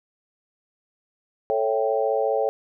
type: chord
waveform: sine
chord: A dominant seventh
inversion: none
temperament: equal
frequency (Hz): 440 / 554.4 / 659.3 / 784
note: A4 / C#5 / E5 / G5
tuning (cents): 0 / 0 / 0 / 0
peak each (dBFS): -24 / -24 / -28 / -27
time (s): 1.5-2.49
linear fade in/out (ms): 0
effects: none